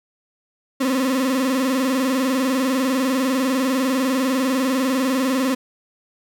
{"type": "tone with vibrato", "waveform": "35% pulse", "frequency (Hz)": 261.7, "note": "C4", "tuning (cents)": 0, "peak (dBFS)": -16, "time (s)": [0.8, 5.55], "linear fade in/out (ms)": 10, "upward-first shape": "square", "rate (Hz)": 20, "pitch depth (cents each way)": 75, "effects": []}